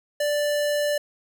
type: tone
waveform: square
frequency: 587.3 Hz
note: D5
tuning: in tune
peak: -22 dBFS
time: 0.2-0.98 s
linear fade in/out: 5 ms
effects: none